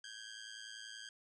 15% pulse ring-modulated tone, 1600 Hz, G6, 35 cents sharp, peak -38 dBFS, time 0.04-1.09 s, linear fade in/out 2 ms, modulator 55.2 Hz, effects resampled to 22050 Hz + 13-bit

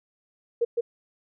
sine tone with echo, 470 Hz, A#4, 14 cents sharp, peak -19 dBFS, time 0.61-0.65 s, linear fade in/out 10 ms, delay 160 ms, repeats 1, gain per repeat -2 dB, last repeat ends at 0.81 s, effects none

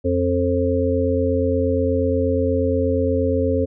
harmonic tone, 88.4 Hz, F2, 22 cents sharp, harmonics 1 / 3 / 5 / 6, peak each -22 / -22 / -22 / -22 dBFS, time 0.04-3.66 s, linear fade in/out 20 ms, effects none

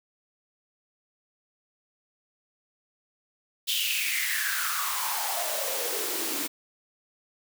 white noise with high-pass filter sweep, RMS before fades -29 dBFS, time 3.67-6.48 s, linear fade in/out 20 ms, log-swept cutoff 3300 to 270 Hz, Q 6.3, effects none

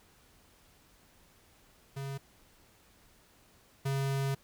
square tone pair in turn, 137.3 / 136.81 Hz, C#3 / C#3, -16 / -22 cents, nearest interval unison, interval 6 cents, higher first, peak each -37 / -30 dBFS, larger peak second, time 1.96-2.18 / 3.85-4.35 s, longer second, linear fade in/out 10 ms, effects pink hiss -63 dBFS RMS until 4.43 s

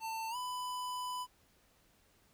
square tone with pitch glide, 894 to 997.7 Hz, A5 to B5, +27 to +17 cents, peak -38 dBFS, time 0-1.27 s, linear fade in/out 50 ms, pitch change +190 cents, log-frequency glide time 0.3-0.36 s, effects pink hiss -69 dBFS RMS until 2.33 s

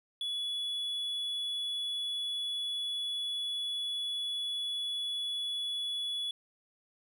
triangle tone, 3405 Hz, G#7, 42 cents sharp, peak -31 dBFS, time 0.21-6.31 s, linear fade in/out 2 ms, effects none

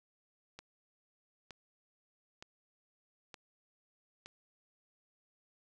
click train, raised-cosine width 0.2 ms, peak -30 dBFS, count 5, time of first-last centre 0.59-4.26 s, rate 1.09 Hz, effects none

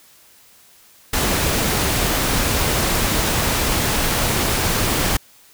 pink noise, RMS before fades -19 dBFS, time 1.13-5.17 s, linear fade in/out 5 ms, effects white hiss -50 dBFS RMS until 5.53 s

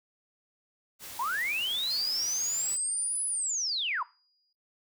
white noise, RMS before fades -43 dBFS, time 0.99-2.78 s, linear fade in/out 50 ms
sine linear two-way sweep, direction up then down, 885 to 10300 to 885 Hz, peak -28 dBFS, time 1.19-4.03 s, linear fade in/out 5 ms, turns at 3.25 s
sine tone with exponential decay, 4881 Hz, D#8, 34 cents flat, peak -33 dBFS, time 1.9-4.53 s, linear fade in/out 5 ms, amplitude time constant 570 ms
effects noise-tail reverb RT60 0.3 s tail -19 dB re dry

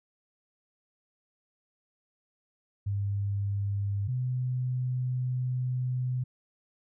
sine tone pair in turn, 100.4 / 126.5 Hz, G2 / B2, +42 / +42 cents, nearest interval major third, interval 400 cents, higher second, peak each -27 dBFS, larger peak neither, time 2.86-4.08 / 4.08-6.24 s, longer second, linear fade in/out 10 ms, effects none

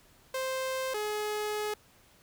sawtooth tone pair in turn, 523.3 / 422.1 Hz, C5 / G#4, 0 / +28 cents, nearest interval major third, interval 372 cents, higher first, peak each -27 dBFS, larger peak neither, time 0.34-0.94 / 0.94-1.74 s, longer second, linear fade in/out 5 ms, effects pink hiss -61 dBFS RMS until 2.22 s

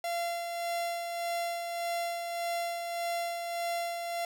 45% pulse tone with tremolo, 686 Hz, F5, 31 cents flat, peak -30 dBFS, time 0.04-4.25 s, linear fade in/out 2 ms, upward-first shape sine, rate 1.7 Hz, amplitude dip 40%, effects none

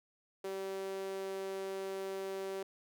sawtooth tone with high-pass filter, 192.9 Hz, G3, 28 cents flat, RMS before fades -40 dBFS, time 0.44-2.63 s, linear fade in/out 5 ms, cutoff 430 Hz, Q 4.8, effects none

